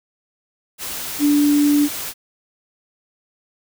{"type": "tone in noise", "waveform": "sine", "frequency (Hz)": 291.5, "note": "D4", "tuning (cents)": -13, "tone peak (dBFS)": -12, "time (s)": [1.19, 1.89], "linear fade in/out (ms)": 50, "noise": "white", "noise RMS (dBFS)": -28, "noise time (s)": [0.78, 2.14], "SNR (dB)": 13, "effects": []}